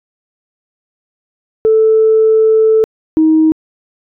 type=tone pair in turn; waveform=sine; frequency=440 / 315.7 Hz; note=A4 / D#4; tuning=0 / +25 cents; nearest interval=tritone; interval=575 cents; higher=first; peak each=-5 dBFS; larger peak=neither; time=1.65-2.84 / 3.17-3.52 s; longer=first; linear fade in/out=0 ms; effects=tanh soft clip ceiling -1 dBFS